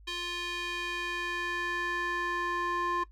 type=tone with band-pass filter sweep; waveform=square; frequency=350 Hz; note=F4; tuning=4 cents sharp; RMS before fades=-33 dBFS; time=0.07-3.04 s; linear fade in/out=10 ms; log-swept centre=3200 to 1200 Hz; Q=2.2; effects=noise-tail reverb RT60 0.1 s tail -17 dB re dry + added 51 Hz sine -51 dBFS peak until 3.11 s